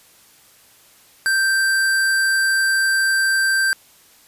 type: tone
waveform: square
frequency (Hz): 1568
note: G6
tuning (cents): 0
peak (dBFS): -16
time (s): 1.26-3.73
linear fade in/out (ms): 0
effects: white hiss -51 dBFS RMS until 4.27 s + resampled to 32000 Hz